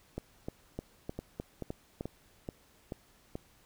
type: two click trains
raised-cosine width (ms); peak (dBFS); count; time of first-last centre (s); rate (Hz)
2; -24 / -23; 6 / 7; 1.19-3.355 / 0.18-2.009; 2.31 / 3.28
effects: pink hiss -64 dBFS RMS until 3.65 s